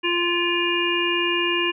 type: harmonic tone with a mistuned harmonic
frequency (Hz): 346.9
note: F4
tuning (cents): -12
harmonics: 1 / 3 / 5 / 7 / 8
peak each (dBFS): -24 / -28 / -29 / -26 / -24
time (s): 0.03-1.72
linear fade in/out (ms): 20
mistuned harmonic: 8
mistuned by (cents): +31
effects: none